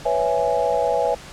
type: chord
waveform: sine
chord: C# minor seventh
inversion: third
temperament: equal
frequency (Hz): 493.9 / 554.4 / 659.3 / 830.6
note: B4 / C#5 / E5 / G#5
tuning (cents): 0 / 0 / 0 / 0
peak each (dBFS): -23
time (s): 0.05-1.15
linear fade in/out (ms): 10
effects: pink hiss -39 dBFS RMS until 1.32 s + low-pass 8000 Hz 12 dB/octave